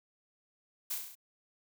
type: noise with echo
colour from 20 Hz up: blue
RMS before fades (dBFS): -35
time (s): 0.9-0.95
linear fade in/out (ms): 10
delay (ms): 34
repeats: 6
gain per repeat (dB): -3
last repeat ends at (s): 1.154
effects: none